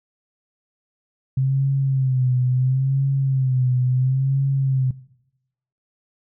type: tone with vibrato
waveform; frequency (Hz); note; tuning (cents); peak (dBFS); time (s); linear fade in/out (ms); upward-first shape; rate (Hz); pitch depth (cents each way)
sine; 131.3; C3; +6; -16; 1.37-4.91; 5; sine; 0.73; 73
effects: noise-tail reverb RT60 0.9 s tail -21 dB re dry